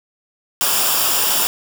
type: noise with comb filter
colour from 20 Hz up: white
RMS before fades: -17 dBFS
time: 0.61-1.47 s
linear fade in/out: 0 ms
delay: 0.48 ms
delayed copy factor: -0.6
effects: none